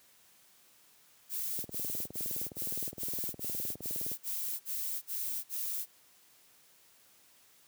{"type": "noise bursts", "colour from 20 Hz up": "violet", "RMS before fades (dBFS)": -36, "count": 11, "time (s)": [1.29, 5.86], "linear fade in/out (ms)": 50, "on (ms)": 370, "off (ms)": 50}
{"type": "click train", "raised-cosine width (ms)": 2, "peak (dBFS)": -31, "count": 50, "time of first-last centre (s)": [1.59, 4.116], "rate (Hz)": 19.4}
{"effects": ["white hiss -63 dBFS RMS until 7.67 s", "high-pass 80 Hz 12 dB/octave"]}